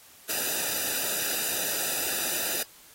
white noise with comb filter, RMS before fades -29 dBFS, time 0.29-2.63 s, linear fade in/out 5 ms, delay 0.92 ms, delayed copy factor -0.95, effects white hiss -53 dBFS RMS until 2.94 s + AAC 48 kbps

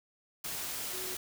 sine tone in noise, 370 Hz, F#4, in tune, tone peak -44 dBFS, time 0.93-1.15 s, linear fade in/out 5 ms, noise white, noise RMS -38 dBFS, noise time 0.44-1.17 s, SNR -9 dB, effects none

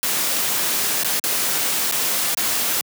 white noise with dropouts, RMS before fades -21 dBFS, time 0.03-2.81 s, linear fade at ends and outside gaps 0 ms, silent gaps 1.035-1.046 / 1.195-1.239 / 1.913-1.923 / 2.347-2.372 s, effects high-pass 150 Hz 12 dB/octave

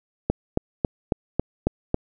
click train, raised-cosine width 2 ms, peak -6 dBFS, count 7, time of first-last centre 0.3-1.944 s, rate 3.65 Hz, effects none

